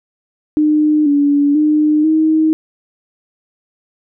sine tone with pitch steps, 303.5 / 286.8 / 303.4 / 314.9 Hz, D#4 / D4 / D#4 / D#4, -43 / -41 / -44 / +21 cents, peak -9 dBFS, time 0.57-2.53 s, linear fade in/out 0 ms, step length 490 ms, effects none

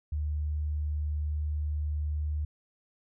sine tone, 75.1 Hz, D2, 39 cents sharp, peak -28 dBFS, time 0.12-2.45 s, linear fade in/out 5 ms, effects none

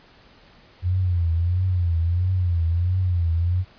sine tone with vibrato, 87.7 Hz, F2, 8 cents sharp, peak -18 dBFS, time 0.82-3.65 s, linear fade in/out 50 ms, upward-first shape triangle, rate 1.5 Hz, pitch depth 120 cents each way, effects pink hiss -52 dBFS RMS until 3.78 s + resampled to 11025 Hz

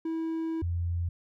triangle / sine tone pair in turn, 325 / 86.08 Hz, E4 / F2, -24 / -25 cents, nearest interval octave + major seventh, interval 2301 cents, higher first, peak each -27 dBFS, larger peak neither, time 0.05-0.62 / 0.62-1.09 s, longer first, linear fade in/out 5 ms, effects none

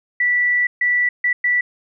sine tone bursts at uneven times, 1962 Hz, B6, 12 cents flat, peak -14 dBFS, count 4, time 0.2-0.67 / 0.81-1.09 / 1.24-1.33 / 1.44-1.61 s, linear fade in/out 5 ms, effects none

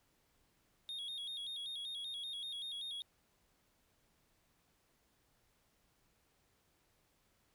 triangle tone with vibrato, 3505 Hz, A7, 7 cents flat, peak -40 dBFS, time 0.89-3.02 s, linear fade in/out 0 ms, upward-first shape square, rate 5.2 Hz, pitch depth 87 cents each way, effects pink hiss -75 dBFS RMS until 7.54 s

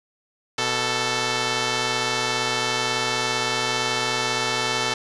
5% pulse tone pair together, 123.47 / 441.1 Hz, B2 / A4, 0 / +4 cents, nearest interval octave + minor seventh, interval 2204 cents, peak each -16 / -11 dBFS, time 0.58-4.94 s, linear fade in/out 5 ms, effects resampled to 22050 Hz + 7-bit

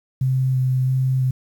sine tone with vibrato, 130 Hz, C3, 11 cents flat, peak -16 dBFS, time 0.21-1.31 s, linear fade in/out 5 ms, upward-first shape square, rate 1.5 Hz, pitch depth 10 cents each way, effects 8-bit

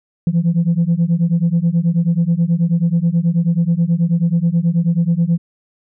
sine beating tone pair, 164.81 / 174.11 Hz, E3 / F3, 0 / -5 cents, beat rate 9.3 Hz, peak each -14 dBFS, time 0.27-5.38 s, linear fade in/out 2 ms, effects tanh soft clip ceiling -8 dBFS

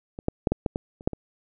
clicks, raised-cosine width 2 ms, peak -22 / -9 / -7 / -9 / -10 / -13 / -29 / -7 / -20 dBFS, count 9, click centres 0.189 / 0.284 / 0.472 / 0.52 / 0.662 / 0.759 / 1.009 / 1.075 / 1.133 s, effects none

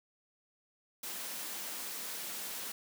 white high-pass noise, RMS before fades -41 dBFS, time 1.03-2.72 s, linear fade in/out 5 ms, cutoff 160 Hz, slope 48 dB/octave, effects none

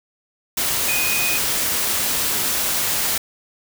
sine tone in noise, 2489 Hz, D#7, in tune, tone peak -22 dBFS, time 0.88-1.38 s, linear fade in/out 5 ms, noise white, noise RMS -21 dBFS, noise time 0.57-3.18 s, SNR -4 dB, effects none

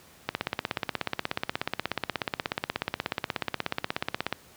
click train, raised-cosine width 0.3 ms, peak -10 dBFS, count 68, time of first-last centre 0.29-4.326 s, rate 16.6 Hz, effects pink hiss -54 dBFS RMS until 4.56 s + high-pass 80 Hz 12 dB/octave

